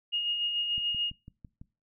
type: tone with tremolo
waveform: sine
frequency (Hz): 2857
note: F7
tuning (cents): +39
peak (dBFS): -26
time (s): 0.12-1.11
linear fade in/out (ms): 20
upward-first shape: sine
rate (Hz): 6.9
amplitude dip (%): 40
type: click train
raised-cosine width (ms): 5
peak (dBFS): -33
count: 6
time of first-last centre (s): 0.78-1.615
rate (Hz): 5.99
effects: noise-tail reverb RT60 0.3 s tail -21 dB re dry